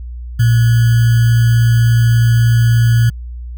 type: tone with sample-and-hold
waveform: sine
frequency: 116.54 Hz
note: A#2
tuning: in tune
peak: -7 dBFS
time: 0.39-3.1 s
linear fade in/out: 10 ms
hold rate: 1575 Hz
effects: added 60 Hz sine -24 dBFS peak until 3.57 s